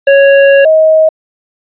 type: tone pair in turn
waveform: square / sine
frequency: 554.4 / 632.1 Hz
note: C#5 / D#5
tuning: 0 / +27 cents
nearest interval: major second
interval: 227 cents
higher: second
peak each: -3 dBFS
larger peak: neither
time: 0.07-0.65 / 0.65-1.09 s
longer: first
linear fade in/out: 5 ms
effects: resampled to 8000 Hz